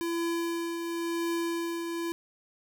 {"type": "tone with tremolo", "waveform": "square", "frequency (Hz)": 337.2, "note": "E4", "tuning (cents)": 39, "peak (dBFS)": -28, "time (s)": [0.01, 2.12], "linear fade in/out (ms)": 0, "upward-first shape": "triangle", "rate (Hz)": 0.95, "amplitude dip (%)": 45, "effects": []}